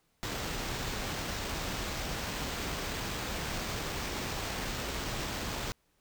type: noise with sample-and-hold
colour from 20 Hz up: pink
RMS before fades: -36 dBFS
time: 0.23-5.72 s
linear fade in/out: 0 ms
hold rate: 11025 Hz
effects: pink hiss -73 dBFS RMS until 6 s